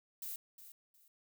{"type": "noise with echo", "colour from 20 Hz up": "violet", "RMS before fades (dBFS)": -43, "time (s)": [0.22, 0.36], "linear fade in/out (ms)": 2, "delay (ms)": 360, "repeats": 2, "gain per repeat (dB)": -12, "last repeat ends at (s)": 1.08, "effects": []}